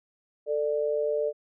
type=tone pair together; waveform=sine; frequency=443.6 / 592.6 Hz; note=A4 / D5; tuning=+14 / +15 cents; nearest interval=perfect fourth; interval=501 cents; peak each=-27 dBFS; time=0.46-1.33 s; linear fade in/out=50 ms; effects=none